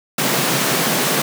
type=high-pass noise; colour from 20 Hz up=pink; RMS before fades=-18 dBFS; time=0.18-1.22 s; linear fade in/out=5 ms; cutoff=130 Hz; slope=96 dB/octave; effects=none